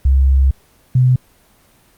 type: tone pair in turn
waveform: sine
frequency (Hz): 67 / 127.14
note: C2 / C3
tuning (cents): +42 / -49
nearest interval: major seventh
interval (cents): 1109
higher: second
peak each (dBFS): -8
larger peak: neither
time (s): 0.05-0.51 / 0.95-1.16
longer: first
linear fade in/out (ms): 5
effects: pink hiss -52 dBFS RMS until 1.97 s + Opus 24 kbps